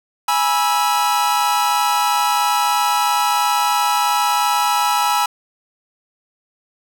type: chord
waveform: 45% pulse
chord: E major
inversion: first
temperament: equal with one note detuned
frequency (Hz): 830.6 / 973.6 / 1318.5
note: G#5 / B5 / E6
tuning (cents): 0 / -25 / 0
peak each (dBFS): -19 / -19 / -20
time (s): 0.28-5.26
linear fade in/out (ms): 5
effects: none